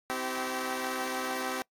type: tone cluster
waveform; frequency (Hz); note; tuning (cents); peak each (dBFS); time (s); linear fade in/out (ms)
10% pulse; 258.8 / 322.6 / 384.9; C4 / E4 / G4; -19 / -37 / -32; -26 / -33 / -27; 0.1-1.62; 0
effects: noise-tail reverb RT60 0.1 s tail -25 dB re dry + AAC 64 kbps